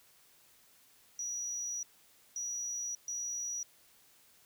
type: tone bursts at uneven times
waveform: sine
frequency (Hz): 5820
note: F#8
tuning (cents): -29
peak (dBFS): -34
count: 3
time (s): 1.19-1.83 / 2.36-2.95 / 3.08-3.63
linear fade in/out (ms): 2
effects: tanh soft clip ceiling -32 dBFS + white hiss -64 dBFS RMS until 4.45 s